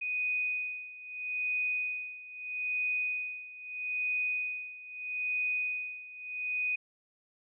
sine tone with tremolo, 2489 Hz, D#7, in tune, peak -28 dBFS, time 0.01-6.76 s, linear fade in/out 10 ms, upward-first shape sine, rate 0.78 Hz, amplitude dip 85%, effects none

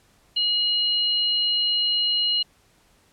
sine tone pair together, 2896 / 4156 Hz, F#7 / C8, -38 / -12 cents, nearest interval tritone, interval 626 cents, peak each -21 / -24 dBFS, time 0.36-2.43 s, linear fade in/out 10 ms, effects pink hiss -60 dBFS RMS until 3.12 s + low-pass 12000 Hz 12 dB/octave

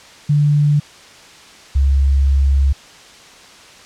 sine tone pair in turn, 146.83 / 68.68 Hz, D3 / C#2, 0 / -15 cents, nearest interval octave + minor second, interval 1315 cents, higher first, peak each -10 dBFS, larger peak neither, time 0.29-0.8 / 1.75-2.73 s, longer second, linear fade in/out 10 ms, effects white hiss -41 dBFS RMS until 3.85 s + low-pass 6000 Hz 12 dB/octave

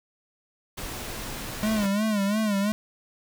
pink noise, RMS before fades -35 dBFS, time 0.77-1.87 s, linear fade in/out 10 ms
square tone with vibrato, 207.8 Hz, G#3, 1 cent sharp, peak -23 dBFS, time 1.63-2.72 s, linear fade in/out 0 ms, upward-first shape sine, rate 2.9 Hz, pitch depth 100 cents each way
effects none

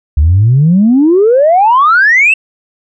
sine exponential sweep, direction up, 69.3 to 2728 Hz, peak -3 dBFS, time 0.17-2.34 s, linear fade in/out 5 ms, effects tanh soft clip ceiling 0 dBFS

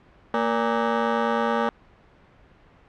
15% pulse ring-modulated tone, 349.2 Hz, F4, in tune, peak -11 dBFS, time 0.34-1.69 s, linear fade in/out 0 ms, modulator 120 Hz, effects pink hiss -54 dBFS RMS until 2.88 s + low-pass 2000 Hz 12 dB/octave

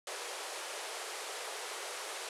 pink band-pass noise, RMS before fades -42 dBFS, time 0.07-2.29 s, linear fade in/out 2 ms, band 400 to 11000 Hz, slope 48 dB/octave, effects none

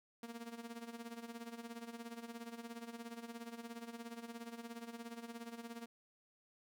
sawtooth tone with tremolo, 233.1 Hz, A#3, in tune, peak -40 dBFS, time 0.23-5.86 s, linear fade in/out 2 ms, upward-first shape sine, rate 17 Hz, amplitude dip 75%, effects none

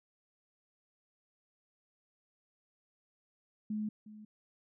sine tone with echo, 213.1 Hz, G#3, 45 cents sharp, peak -33 dBFS, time 3.7-3.89 s, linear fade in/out 5 ms, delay 360 ms, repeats 1, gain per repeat -15 dB, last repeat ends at 4.25 s, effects none

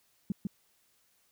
sine tone with echo, 197.9 Hz, G3, 17 cents sharp, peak -27 dBFS, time 0.3-0.32 s, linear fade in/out 2 ms, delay 150 ms, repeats 1, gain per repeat -2 dB, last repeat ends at 0.47 s, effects white hiss -70 dBFS RMS until 1.31 s

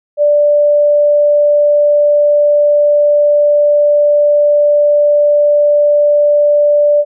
sine tone, 587.3 Hz, D5, in tune, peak -6 dBFS, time 0.17-7.05 s, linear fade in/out 50 ms, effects none

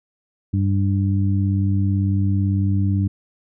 harmonic tone, 98 Hz, G2, in tune, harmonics 1 / 2 / 3, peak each -17 / -23 / -27 dBFS, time 0.53-3.08 s, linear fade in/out 10 ms, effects none

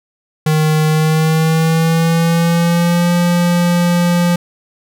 square tone with pitch glide, 155.3 to 174.32 Hz, D#3 to F3, -3 to -3 cents, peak -11 dBFS, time 0.46-4.36 s, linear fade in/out 5 ms, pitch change +200 cents, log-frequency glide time 0.87-3.12 s, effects none

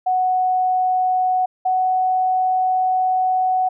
sine tone pair in turn, 740 / 743.9 Hz, F#5 / F#5, 0 / +9 cents, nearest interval unison, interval 9 cents, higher second, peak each -15 dBFS, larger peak neither, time 0.06-1.46 / 1.65-3.69 s, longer second, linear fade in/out 10 ms, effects none

